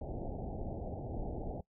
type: low-pass noise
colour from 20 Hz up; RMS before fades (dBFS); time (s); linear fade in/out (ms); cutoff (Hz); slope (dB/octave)
pink; -40; 0.01-1.61; 5; 820; 96
effects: noise-tail reverb RT60 0.1 s tail -20 dB re dry